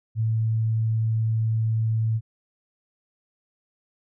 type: tone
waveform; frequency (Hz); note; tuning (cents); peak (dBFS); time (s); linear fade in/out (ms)
sine; 111.5; A2; +23; -20; 0.15-2.21; 50
effects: none